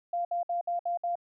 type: tone bursts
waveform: sine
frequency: 695 Hz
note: F5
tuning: 9 cents flat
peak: -27 dBFS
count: 6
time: 0.13-1.155 s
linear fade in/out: 5 ms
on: 120 ms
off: 61 ms
effects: none